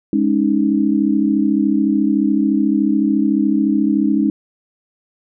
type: chord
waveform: sine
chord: Ab suspended fourth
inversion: none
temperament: equal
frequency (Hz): 207.7 / 277.2 / 311.1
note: Ab3 / Db4 / Eb4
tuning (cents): 0 / 0 / 0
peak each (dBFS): -17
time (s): 0.13-4.3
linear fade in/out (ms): 2
effects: none